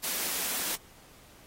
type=high-pass noise; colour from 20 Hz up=white; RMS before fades=-32 dBFS; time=0.03-0.76 s; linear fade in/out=10 ms; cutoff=170 Hz; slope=48 dB/octave; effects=pink hiss -56 dBFS RMS until 1.46 s + AAC 48 kbps